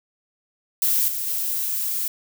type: noise with level steps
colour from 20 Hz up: violet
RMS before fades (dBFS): -20 / -27 / -25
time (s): 0.82-2.08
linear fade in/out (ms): 2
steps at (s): 1.08 / 1.27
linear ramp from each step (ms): 2
effects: none